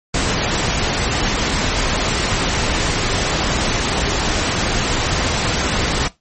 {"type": "noise", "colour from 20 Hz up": "pink", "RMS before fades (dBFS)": -18, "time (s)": [0.14, 6.08], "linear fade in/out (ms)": 5, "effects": ["noise-tail reverb RT60 0.2 s tail -19 dB re dry", "MP3 32 kbps"]}